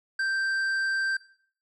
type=tone with tanh clipping; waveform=triangle; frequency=1568 Hz; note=G6; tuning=in tune; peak=-26 dBFS; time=0.19-1.17 s; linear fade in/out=5 ms; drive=12 dB; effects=noise-tail reverb RT60 0.5 s tail -17 dB re dry